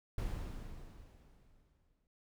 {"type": "noise with exponential decay", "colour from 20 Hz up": "brown", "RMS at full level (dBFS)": -37, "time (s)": [0.18, 2.07], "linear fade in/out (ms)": 2, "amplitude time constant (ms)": 410, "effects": []}